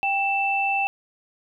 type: tone pair together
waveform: sine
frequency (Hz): 790.2 / 2658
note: G5 / E7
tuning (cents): +14 / +14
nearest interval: octave + major sixth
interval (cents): 2100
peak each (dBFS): -23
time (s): 0.03-0.87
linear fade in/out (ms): 0
effects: none